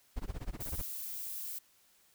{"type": "noise with tremolo", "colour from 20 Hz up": "brown", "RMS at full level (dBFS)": -36, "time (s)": [0.16, 0.82], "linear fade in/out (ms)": 10, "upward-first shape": "sine", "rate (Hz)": 16, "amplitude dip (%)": 100}
{"type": "noise", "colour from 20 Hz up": "violet", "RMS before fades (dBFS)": -41, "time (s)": [0.6, 1.59], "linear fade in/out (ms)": 10}
{"effects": ["white hiss -67 dBFS RMS until 2.14 s"]}